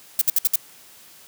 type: noise bursts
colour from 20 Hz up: violet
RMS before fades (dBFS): -17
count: 5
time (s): 0.19-0.558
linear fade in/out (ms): 2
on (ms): 24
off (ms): 62
effects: white hiss -48 dBFS RMS until 1.27 s + high-pass 80 Hz 12 dB/octave